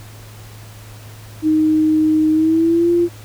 sine tone with pitch glide, 311.1 to 345.2 Hz, D#4 to F4, 0 to -20 cents, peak -11 dBFS, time 1.42-3.09 s, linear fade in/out 50 ms, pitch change +180 cents, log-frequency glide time 2.32-2.91 s, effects added 107 Hz sine -36 dBFS peak until 3.24 s + pink hiss -42 dBFS RMS until 3.24 s

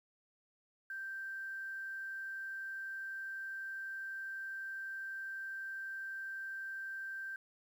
sine tone with quantisation, 1568 Hz, G6, in tune, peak -40 dBFS, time 0.9-7.36 s, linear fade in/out 2 ms, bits 11, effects none

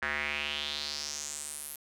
square tone with band-pass filter sweep, 73.42 Hz, D2, in tune, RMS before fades -36 dBFS, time 0.02-1.76 s, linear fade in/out 5 ms, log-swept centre 1700 to 12000 Hz, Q 4, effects none

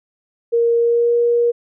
sine tone with pitch glide, 467.5 to 474.3 Hz, A#4 to A#4, +5 to +30 cents, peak -12 dBFS, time 0.52-1.52 s, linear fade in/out 20 ms, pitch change +25 cents, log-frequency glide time 0.76-1.15 s, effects none

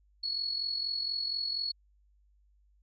sine tone with amplitude modulation, 4368 Hz, C#8, 26 cents flat, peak -28 dBFS, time 0.23-1.72 s, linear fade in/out 10 ms, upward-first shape sine, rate 44.2 Hz, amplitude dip 60%, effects added 50 Hz sine -63 dBFS peak until 2.82 s

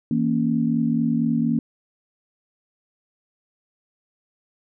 sine chord, A# diminished, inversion second, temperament equal with one note detuned, 163.68 / 233.1 / 277.2 Hz, E3 / A#3 / C#4, -12 / 0 / 0 cents, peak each -25 / -20 / -25 dBFS, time 0.11-1.59 s, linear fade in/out 2 ms, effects none

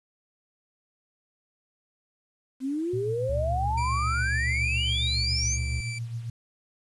sine exponential sweep, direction up, 253.3 to 6740 Hz, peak -26 dBFS, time 2.6-5.59 s, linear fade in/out 50 ms
sine tone with tremolo, 116.54 Hz, A#2, in tune, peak -28 dBFS, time 2.93-6.3 s, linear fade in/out 5 ms, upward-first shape triangle, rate 7.2 Hz, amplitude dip 65%
triangle tone, 69.3 Hz, C#2, in tune, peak -26 dBFS, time 3.29-5.81 s, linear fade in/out 5 ms
sawtooth tone with pitch glide, 2349 to 2330 Hz, D7 to D7, 0 to -14 cents, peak -31 dBFS, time 3.77-5.99 s, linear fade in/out 10 ms, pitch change -14 cents, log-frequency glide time 5.3-5.48 s
effects resampled to 24000 Hz + 9-bit

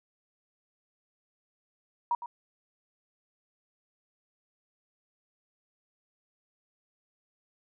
sine tone with echo, 952 Hz, A#5, 36 cents sharp, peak -24 dBFS, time 2.11-2.15 s, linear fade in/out 2 ms, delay 110 ms, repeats 1, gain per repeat -12 dB, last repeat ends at 2.26 s, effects none

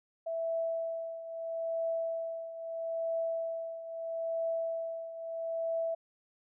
sine tone with tremolo, 659.3 Hz, E5, in tune, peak -29 dBFS, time 0.26-5.95 s, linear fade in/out 10 ms, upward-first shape triangle, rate 0.77 Hz, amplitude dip 75%, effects none

